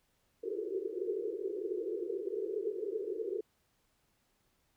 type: band-pass noise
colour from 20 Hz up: white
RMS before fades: -37 dBFS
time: 0.43-3.41 s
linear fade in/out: 5 ms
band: 350 to 460 Hz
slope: 96 dB/octave
effects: pink hiss -75 dBFS RMS until 4.76 s